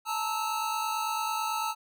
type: tone cluster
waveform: square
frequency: 868 / 917 / 1306 Hz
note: A5 / A#5 / E6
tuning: -24 / -29 / -17 cents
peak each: -34 / -35 / -33 dBFS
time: 0.05-1.75 s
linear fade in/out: 50 ms
effects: none